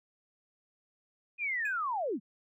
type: linear sweep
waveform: sine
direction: down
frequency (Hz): 2489 to 167.3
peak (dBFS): -30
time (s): 1.38-2.2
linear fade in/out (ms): 50
type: tone with exponential decay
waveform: triangle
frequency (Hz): 2489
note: D#7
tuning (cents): 0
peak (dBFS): -32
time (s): 1.65-1.78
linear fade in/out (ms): 5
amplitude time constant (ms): 28
effects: none